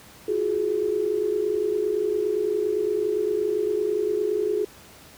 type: tone cluster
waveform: sine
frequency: 343.7 / 371.4 / 421.2 Hz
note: F4 / F#4 / G#4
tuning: -28 / +7 / +24 cents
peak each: -31 / -27 / -23 dBFS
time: 0.28-4.65 s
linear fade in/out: 5 ms
effects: pink hiss -48 dBFS RMS until 5.17 s + high-pass 60 Hz 12 dB/octave